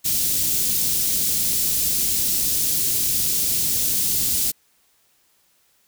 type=band-stop noise; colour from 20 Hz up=white; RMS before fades=-21 dBFS; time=0.04-4.52 s; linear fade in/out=20 ms; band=270 to 4600 Hz; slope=12 dB/octave; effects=white hiss -62 dBFS RMS until 5.87 s